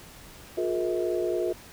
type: tone cluster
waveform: sine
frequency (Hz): 358.3 / 422.2 / 472.6 / 643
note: F4 / G#4 / A#4 / E5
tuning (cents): +44 / +29 / +24 / -43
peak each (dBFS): -27 / -33 / -32 / -32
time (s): 0.57-1.53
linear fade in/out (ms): 10
effects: pink hiss -48 dBFS RMS until 1.72 s